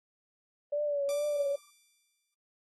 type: tone with vibrato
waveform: sine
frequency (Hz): 577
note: D5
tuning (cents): -31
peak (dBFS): -28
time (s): 0.72-1.56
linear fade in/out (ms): 10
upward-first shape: triangle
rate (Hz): 2.3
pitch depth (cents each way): 58
type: tone with exponential decay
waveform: 5% pulse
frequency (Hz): 1174.7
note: D6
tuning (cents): 0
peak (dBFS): -28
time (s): 1.09-2.34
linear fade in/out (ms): 0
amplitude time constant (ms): 270
effects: AAC 32 kbps